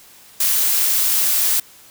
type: noise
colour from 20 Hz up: blue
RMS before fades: -17 dBFS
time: 0.4-1.6 s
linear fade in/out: 5 ms
effects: white hiss -46 dBFS RMS until 1.9 s